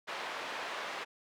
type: band-pass noise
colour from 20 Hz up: pink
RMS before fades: -40 dBFS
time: 0.07-1.05 s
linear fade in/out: 20 ms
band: 660 to 3000 Hz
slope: 12 dB/octave
effects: none

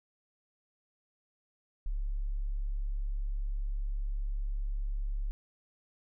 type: tone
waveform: sine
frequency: 34.97 Hz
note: C#1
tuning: 16 cents sharp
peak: -30 dBFS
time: 1.86-5.31 s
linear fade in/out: 0 ms
effects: none

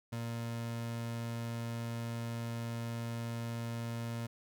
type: tone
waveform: 30% pulse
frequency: 116.54 Hz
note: A#2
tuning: in tune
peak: -34 dBFS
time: 0.12-4.27 s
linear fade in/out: 10 ms
effects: none

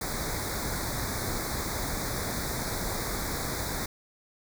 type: band-stop noise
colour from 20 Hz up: pink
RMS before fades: -32 dBFS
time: 0.01-3.86 s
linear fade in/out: 5 ms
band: 2300 to 3600 Hz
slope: 96 dB/octave
effects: none

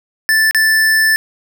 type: tone with dropouts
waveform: square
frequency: 1760 Hz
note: A6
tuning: in tune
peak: -10 dBFS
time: 0.29-1.16 s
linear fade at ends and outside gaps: 0 ms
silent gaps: 0.51-0.547 s
effects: none

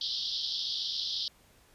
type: band-pass noise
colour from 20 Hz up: pink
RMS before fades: -34 dBFS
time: 0.01-1.28 s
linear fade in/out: 2 ms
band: 3200 to 5300 Hz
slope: 96 dB/octave
effects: pink hiss -62 dBFS RMS until 1.74 s + resampled to 32000 Hz

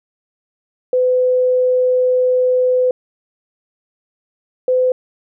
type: tone pair in turn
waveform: sine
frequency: 505 / 508.5 Hz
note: B4 / C5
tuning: +39 / -50 cents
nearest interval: unison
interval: 11 cents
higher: second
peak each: -11 dBFS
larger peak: neither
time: 0.93-2.91 / 4.68-4.92 s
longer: first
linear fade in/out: 2 ms
effects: none

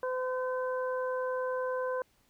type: harmonic tone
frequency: 510 Hz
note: C5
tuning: 44 cents flat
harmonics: 1 / 2 / 3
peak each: -31 / -37 / -41 dBFS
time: 0.03-2.02 s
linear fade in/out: 2 ms
effects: pink hiss -69 dBFS RMS until 2.29 s

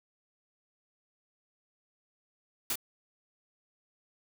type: noise with echo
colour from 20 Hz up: white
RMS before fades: -31 dBFS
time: 2.7-2.73 s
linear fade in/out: 2 ms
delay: 26 ms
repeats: 1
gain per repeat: -4 dB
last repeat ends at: 2.756 s
effects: none

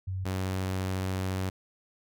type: tone pair in turn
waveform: sine / sawtooth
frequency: 94.1 / 94.1 Hz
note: F#2 / F#2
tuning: +30 / +30 cents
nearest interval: unison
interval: 0 cents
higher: neither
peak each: -30 / -25 dBFS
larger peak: second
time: 0.07-0.25 / 0.25-1.5 s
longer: second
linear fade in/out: 10 ms
effects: none

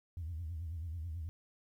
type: tone with vibrato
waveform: sine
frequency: 82.41 Hz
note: E2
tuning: in tune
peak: -37 dBFS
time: 0.17-1.29 s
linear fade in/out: 0 ms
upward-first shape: triangle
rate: 9.2 Hz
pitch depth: 160 cents each way
effects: tanh soft clip ceiling -34 dBFS + 12-bit

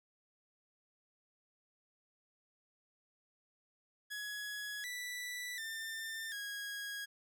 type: tone with pitch steps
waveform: sawtooth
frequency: 1679 / 1971 / 1794 / 1650 Hz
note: G#6 / B6 / A6 / G#6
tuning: +18 / -4 / +33 / -12 cents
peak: -37 dBFS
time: 4.1-7.06 s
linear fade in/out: 20 ms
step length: 740 ms
effects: none

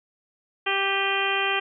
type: harmonic tone with a mistuned harmonic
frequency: 392 Hz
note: G4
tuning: in tune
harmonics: 1 / 2 / 3 / 4 / 5 / 6 / 7 / 8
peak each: -30 / -30 / -30 / -30 / -30 / -30 / -30 / -30 dBFS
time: 0.66-1.6 s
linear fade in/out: 10 ms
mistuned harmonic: 6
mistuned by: +59 cents
effects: none

